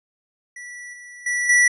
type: tone with level steps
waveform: square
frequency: 1954 Hz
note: B6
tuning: 19 cents flat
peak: -35 / -39 / -21 / -13 dBFS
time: 0.56-1.68 s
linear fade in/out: 5 ms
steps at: 0.93 / 1.26 / 1.49 s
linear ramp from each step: 5 ms
effects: resampled to 24000 Hz